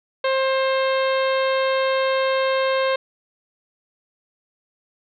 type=harmonic tone; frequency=530 Hz; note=C5; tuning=22 cents sharp; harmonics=1 / 2 / 3 / 4 / 5 / 6 / 7 / 8; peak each=-19 / -25 / -29 / -31 / -33 / -35 / -36 / -37 dBFS; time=0.24-2.96 s; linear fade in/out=5 ms; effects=none